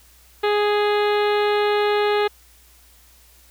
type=harmonic tone with a mistuned harmonic; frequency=415.3 Hz; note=G#4; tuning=in tune; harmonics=1 / 2 / 3 / 4 / 5 / 6 / 7 / 8 / 9 / 10; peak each=-18 / -24 / -28 / -30 / -32 / -34 / -35 / -36 / -37 / -38 dBFS; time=0.43-2.28 s; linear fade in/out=10 ms; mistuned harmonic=8; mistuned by=+25 cents; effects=added 60 Hz sine -53 dBFS peak until 3.5 s + white hiss -53 dBFS RMS until 3.5 s